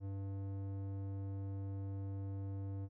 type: tone with low-pass filter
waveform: square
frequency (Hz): 98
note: G2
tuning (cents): 0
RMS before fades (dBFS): -42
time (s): 0-2.89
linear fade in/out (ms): 50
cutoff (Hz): 520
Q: 0.59
effects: none